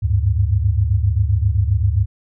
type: tone cluster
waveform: sine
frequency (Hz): 73.6 / 97.1 / 104.7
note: D2 / G2 / G#2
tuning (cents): +4 / -16 / +15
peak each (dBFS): -18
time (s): 0.02-2.06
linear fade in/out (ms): 20
effects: none